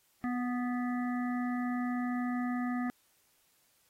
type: harmonic tone with a mistuned harmonic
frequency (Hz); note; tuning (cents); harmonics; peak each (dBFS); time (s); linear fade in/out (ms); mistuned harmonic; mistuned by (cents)
246.9; B3; 0; 1 / 3 / 5 / 7 / 8; -31 / -41 / -43 / -46 / -47; 0.24-2.9; 0; 3; -17
effects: white hiss -70 dBFS RMS until 3.89 s + AAC 48 kbps